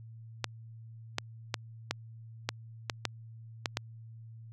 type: clicks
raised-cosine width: 0.2 ms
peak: -12 dBFS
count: 9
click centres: 0.443 / 1.184 / 1.542 / 1.91 / 2.49 / 2.898 / 3.053 / 3.658 / 3.771 s
effects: added 113 Hz sine -46 dBFS peak until 4.52 s